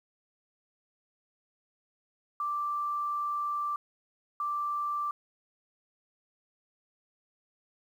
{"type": "tone bursts at uneven times", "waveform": "sine", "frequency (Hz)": 1174.7, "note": "D6", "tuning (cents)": 0, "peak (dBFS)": -29, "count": 2, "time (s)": [[2.4, 3.76], [4.4, 5.11]], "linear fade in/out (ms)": 2, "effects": ["10-bit"]}